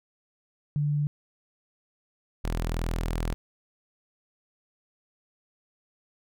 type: tone pair in turn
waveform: sine / sawtooth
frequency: 146.83 / 41.2 Hz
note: D3 / E1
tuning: 0 / 0 cents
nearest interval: octave + minor seventh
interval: 2200 cents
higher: first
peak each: -23 dBFS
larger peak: neither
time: 0.76-1.07 / 2.44-3.34 s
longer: second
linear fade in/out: 0 ms
effects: none